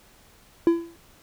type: tone with exponential decay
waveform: triangle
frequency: 336.5 Hz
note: E4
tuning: 36 cents sharp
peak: -10 dBFS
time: 0.67-0.96 s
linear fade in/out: 1 ms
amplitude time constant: 61 ms
effects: pink hiss -55 dBFS RMS until 1.22 s